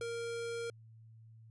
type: tone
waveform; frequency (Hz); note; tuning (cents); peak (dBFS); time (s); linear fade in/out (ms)
square; 466.2; A#4; 0; -38; 0.01-0.7; 2
effects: added 112 Hz sine -54 dBFS peak until 1.5 s + resampled to 24000 Hz